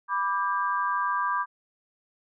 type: chord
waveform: sine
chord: G major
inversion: first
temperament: equal with one note detuned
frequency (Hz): 987.8 / 1174.7 / 1597.2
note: B5 / D6 / G6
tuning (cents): 0 / 0 / +32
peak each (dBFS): -28 / -27 / -31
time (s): 0.08-1.46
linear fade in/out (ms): 50
effects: none